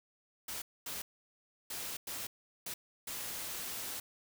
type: noise bursts at uneven times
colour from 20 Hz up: white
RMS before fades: -41 dBFS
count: 6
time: 0.48-0.62 / 0.86-1.02 / 1.7-1.97 / 2.07-2.27 / 2.66-2.74 / 3.07-4 s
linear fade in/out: 5 ms
effects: none